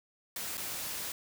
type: noise with dropouts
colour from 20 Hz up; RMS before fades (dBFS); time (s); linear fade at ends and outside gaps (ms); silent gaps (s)
white; -38; 0.36-1.12; 2; 0.572-0.577
effects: none